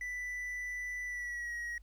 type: tone with pitch glide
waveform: triangle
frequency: 1981 to 1900.3 Hz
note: B6 to A#6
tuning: +5 to +33 cents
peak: -35 dBFS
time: 0.01-1.78 s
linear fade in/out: 2 ms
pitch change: -72 cents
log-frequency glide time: 1.05-1.53 s
effects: added 50 Hz sine -53 dBFS peak until 1.82 s + pink hiss -75 dBFS RMS until 1.82 s